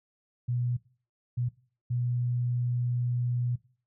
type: tone bursts at uneven times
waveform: sine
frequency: 122.2 Hz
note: B2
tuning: 18 cents flat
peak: -26 dBFS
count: 3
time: 0.48-0.77 / 1.37-1.49 / 1.9-3.56 s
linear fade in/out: 10 ms
effects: noise-tail reverb RT60 0.4 s tail -19 dB re dry